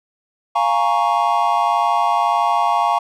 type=chord; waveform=triangle; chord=Bb minor seventh; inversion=second; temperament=equal; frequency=698.5 / 830.6 / 932.3 / 1108.7 Hz; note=F5 / Ab5 / Bb5 / Db6; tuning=0 / 0 / 0 / 0 cents; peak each=-18 dBFS; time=0.55-2.99 s; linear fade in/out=10 ms; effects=none